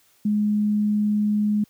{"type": "tone", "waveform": "sine", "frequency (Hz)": 209.4, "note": "G#3", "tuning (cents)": 15, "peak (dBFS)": -18, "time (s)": [0.25, 1.64], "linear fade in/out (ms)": 5, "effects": ["white hiss -60 dBFS RMS until 1.69 s", "high-pass 60 Hz 12 dB/octave"]}